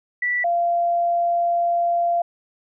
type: tone pair in turn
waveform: sine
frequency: 1962 / 689.9 Hz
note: B6 / F5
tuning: -12 / -21 cents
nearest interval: octave + tritone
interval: 1809 cents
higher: first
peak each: -19 / -17 dBFS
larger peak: second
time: 0.22-0.44 / 0.44-2.22 s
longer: second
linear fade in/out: 5 ms
effects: none